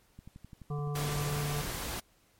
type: click train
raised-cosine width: 5 ms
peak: -35 dBFS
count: 15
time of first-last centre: 0.19-1.387 s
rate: 11.7 Hz
type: harmonic tone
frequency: 145.9 Hz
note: D3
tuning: 11 cents flat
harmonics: 1 / 3 / 5 / 7 / 8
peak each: -32 / -41 / -46 / -50 / -46 dBFS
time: 0.7-1.62 s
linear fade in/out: 10 ms
type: noise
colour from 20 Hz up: pink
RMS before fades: -37 dBFS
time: 0.95-2 s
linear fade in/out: 5 ms
effects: pink hiss -67 dBFS RMS until 2.39 s + MP3 64 kbps